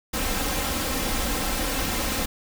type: noise with comb filter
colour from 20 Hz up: pink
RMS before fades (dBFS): -26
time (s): 0.13-2.26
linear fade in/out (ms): 10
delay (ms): 3.8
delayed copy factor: +0.6
effects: none